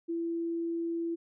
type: tone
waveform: sine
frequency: 335.2 Hz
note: E4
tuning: 29 cents sharp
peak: -30 dBFS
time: 0.08-1.16 s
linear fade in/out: 20 ms
effects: none